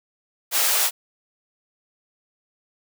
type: high-pass noise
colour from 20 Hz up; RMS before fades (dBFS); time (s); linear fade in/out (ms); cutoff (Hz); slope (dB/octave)
white; -20; 0.51-0.91; 50; 490; 24
effects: none